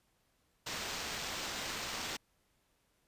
blue noise with sample-and-hold, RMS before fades -40 dBFS, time 0.66-2.17 s, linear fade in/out 10 ms, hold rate 11025 Hz, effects pink hiss -75 dBFS RMS until 3.07 s + resampled to 32000 Hz

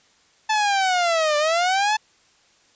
sawtooth linear two-way sweep, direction down then up, 875 to 587.3 to 875 Hz, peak -14 dBFS, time 0.49-1.97 s, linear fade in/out 10 ms, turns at 1.37 s, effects white hiss -58 dBFS RMS until 2.75 s + resampled to 16000 Hz

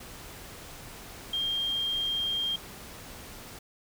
sine tone in noise, 3204 Hz, G7, 37 cents sharp, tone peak -27 dBFS, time 1.33-2.56 s, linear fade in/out 5 ms, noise pink, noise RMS -45 dBFS, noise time 0-3.59 s, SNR +15 dB, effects none

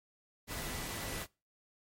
sine tone in noise, 1975.5 Hz, B6, in tune, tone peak -51 dBFS, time 0.47-1.27 s, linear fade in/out 50 ms, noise pink, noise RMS -40 dBFS, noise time 0.47-1.27 s, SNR -14 dB, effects noise-tail reverb RT60 0.3 s tail -24 dB re dry + MP3 64 kbps

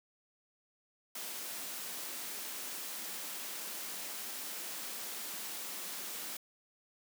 white high-pass noise, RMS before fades -42 dBFS, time 1.15-6.37 s, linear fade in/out 5 ms, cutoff 170 Hz, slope 96 dB/octave, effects none

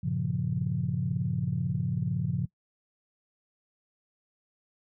sine chord, G half-diminished seventh, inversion none, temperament equal, 98 / 116.54 / 138.59 / 174.61 Hz, G2 / Bb2 / Db3 / F3, 0 / 0 / 0 / 0 cents, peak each -35 / -33 / -30 / -31 dBFS, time 0.03-2.46 s, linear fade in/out 10 ms, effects noise-tail reverb RT60 0.1 s tail -22 dB re dry + tanh soft clip ceiling -16 dBFS

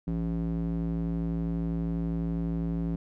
square tone with band-pass filter, 56.1 Hz, A1, 34 cents sharp, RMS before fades -30 dBFS, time 0.07-2.96 s, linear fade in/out 5 ms, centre 210 Hz, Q 2.7, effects none

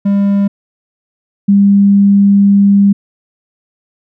triangle / sine tone pair in turn, 200 / 200 Hz, G3 / G3, +35 / +35 cents, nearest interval unison, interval 0 cents, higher neither, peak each -6 / -4 dBFS, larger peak second, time 0.05-0.48 / 1.48-2.93 s, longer second, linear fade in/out 10 ms, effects none

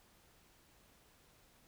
silence, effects pink hiss -67 dBFS RMS until 1.67 s

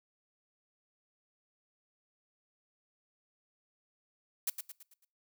blue noise with echo, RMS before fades -32 dBFS, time 4.47-4.5 s, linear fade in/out 5 ms, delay 110 ms, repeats 5, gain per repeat -7 dB, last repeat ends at 5.05 s, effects noise-tail reverb RT60 0.4 s tail -23 dB re dry

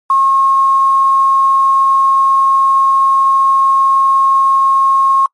sine tone with quantisation, 1082 Hz, C#6, 42 cents flat, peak -7 dBFS, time 0.1-5.26 s, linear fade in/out 2 ms, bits 6, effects noise-tail reverb RT60 0.1 s tail -26 dB re dry + MP3 48 kbps

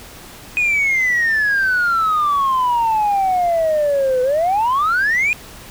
sine exponential two-way sweep, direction down then up, 2495 to 499 to 2495 Hz, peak -12 dBFS, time 0.57-5.33 s, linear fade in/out 0 ms, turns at 4.22 s, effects tanh soft clip ceiling -11 dBFS + pink hiss -38 dBFS RMS until 5.7 s

